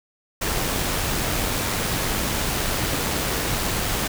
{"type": "noise with amplitude modulation", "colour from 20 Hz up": "pink", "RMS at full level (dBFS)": -23, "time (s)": [0.41, 4.08], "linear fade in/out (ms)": 10, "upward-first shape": "sine", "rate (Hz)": 94.4, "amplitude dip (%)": 25, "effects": []}